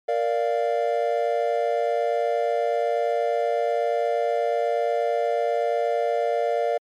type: chord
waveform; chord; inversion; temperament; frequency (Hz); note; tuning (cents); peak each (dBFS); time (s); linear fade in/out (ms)
triangle; Bb major; none; equal with one note detuned; 466.2 / 587.3 / 695.6; Bb4 / D5 / F5; 0 / 0 / -7; -23; 0.08-6.78; 10
effects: MP3 96 kbps